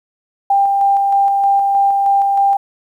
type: tone with tremolo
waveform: sine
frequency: 794 Hz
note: G5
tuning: 22 cents sharp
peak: -9 dBFS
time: 0.5-2.57 s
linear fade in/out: 5 ms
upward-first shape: square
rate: 3.2 Hz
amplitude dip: 25%
effects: 8-bit